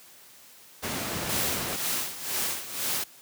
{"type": "noise", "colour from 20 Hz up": "pink", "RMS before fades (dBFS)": -31, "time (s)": [0.82, 1.77], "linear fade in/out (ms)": 20}
{"type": "noise with tremolo", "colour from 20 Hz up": "white", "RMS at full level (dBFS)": -28, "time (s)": [1.29, 3.04], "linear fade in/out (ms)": 5, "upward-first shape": "sine", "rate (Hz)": 2, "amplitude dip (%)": 75}
{"effects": ["white hiss -52 dBFS RMS until 3.21 s", "high-pass 100 Hz 12 dB/octave"]}